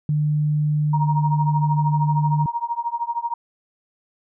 sine tone, 150 Hz, D3, 37 cents sharp, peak -17 dBFS, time 0.09-2.46 s, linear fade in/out 2 ms
sine tone with tremolo, 940 Hz, A#5, 14 cents sharp, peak -18 dBFS, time 0.93-3.34 s, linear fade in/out 5 ms, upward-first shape triangle, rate 13 Hz, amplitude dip 100%
effects none

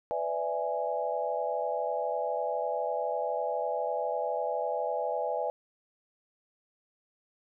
sine chord, E dominant seventh, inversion second, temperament equal with one note detuned, 499.3 / 587.3 / 659.3 / 830.6 Hz, B4 / D5 / E5 / G#5, +19 / 0 / 0 / 0 cents, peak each -34 dBFS, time 0.11-5.5 s, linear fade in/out 0 ms, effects none

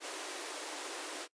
pink high-pass noise, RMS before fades -42 dBFS, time 0-1.28 s, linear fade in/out 50 ms, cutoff 290 Hz, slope 96 dB/octave, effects noise-tail reverb RT60 0.1 s tail -22 dB re dry + resampled to 22050 Hz

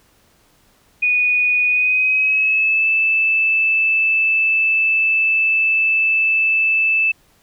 sine tone with pitch glide, 2470 to 2632 Hz, D#7 to E7, -13 to -3 cents, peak -13 dBFS, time 1.02-7.12 s, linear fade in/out 10 ms, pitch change +110 cents, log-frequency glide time 1.67-2.87 s, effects pink hiss -56 dBFS RMS until 7.42 s

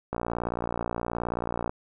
click train, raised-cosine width 1 ms, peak -15 dBFS, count 93, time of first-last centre 0.13-1.695 s, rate 58.8 Hz, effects none

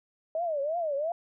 sine tone with vibrato, 622.3 Hz, D#5, in tune, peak -27 dBFS, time 0.35-1.12 s, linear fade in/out 2 ms, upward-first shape triangle, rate 2.9 Hz, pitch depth 240 cents each way, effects none

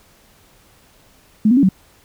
sine tone with pitch steps, 214.6 / 246.9 / 279.1 / 189.3 Hz, A3 / B3 / C#4 / F#3, -43 / 0 / +12 / +40 cents, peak -9 dBFS, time 1.45-1.69 s, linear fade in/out 5 ms, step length 60 ms, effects pink hiss -52 dBFS RMS until 2.04 s

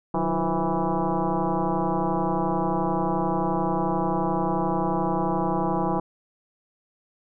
sine tone with frequency modulation, 318.3 Hz, D#4, 39 cents sharp, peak -21 dBFS, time 0.14-6 s, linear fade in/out 5 ms, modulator 167 Hz, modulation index 4.4, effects none

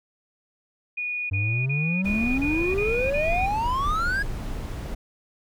sine tone bursts, 2457 Hz, D#7, 22 cents flat, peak -26 dBFS, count 7, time 0.97-3.466 s, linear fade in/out 10 ms, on 330 ms, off 31 ms
triangle exponential sweep, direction up, 93.2 to 1679 Hz, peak -21 dBFS, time 1.31-4.23 s, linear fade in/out 10 ms
brown noise, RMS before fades -30 dBFS, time 2.04-4.95 s, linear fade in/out 10 ms
effects none

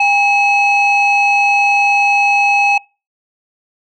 sine tone pair together, 809 / 2570 Hz, G#5 / E7, -46 / -45 cents, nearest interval octave + minor sixth, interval 2001 cents, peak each -10 dBFS, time 0-2.78 s, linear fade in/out 5 ms, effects noise-tail reverb RT60 0.3 s tail -26 dB re dry + tanh soft clip ceiling -6 dBFS

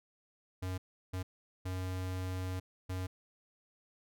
square tone bursts at uneven times, 92.5 Hz, F#2, in tune, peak -36 dBFS, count 4, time 0.62-0.78 / 1.13-1.23 / 1.65-2.6 / 2.89-3.07 s, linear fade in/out 10 ms, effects none

